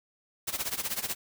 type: noise with tremolo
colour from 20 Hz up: white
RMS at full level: -30 dBFS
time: 0.47-1.15 s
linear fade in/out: 10 ms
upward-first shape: sine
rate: 16 Hz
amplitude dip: 85%
effects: none